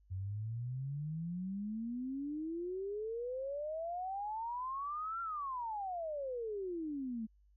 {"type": "exponential two-way sweep", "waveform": "sine", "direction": "up then down", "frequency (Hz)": [91, 1382, 214.3], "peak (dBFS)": -37, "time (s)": [0.1, 7.27], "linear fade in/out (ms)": 20, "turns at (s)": 5.21, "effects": ["added 50 Hz sine -64 dBFS peak until 7.56 s"]}